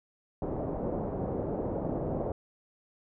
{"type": "low-pass noise", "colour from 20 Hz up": "white", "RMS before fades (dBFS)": -33, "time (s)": [0.42, 2.32], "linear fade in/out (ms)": 2, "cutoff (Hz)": 630, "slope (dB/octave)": 24, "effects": []}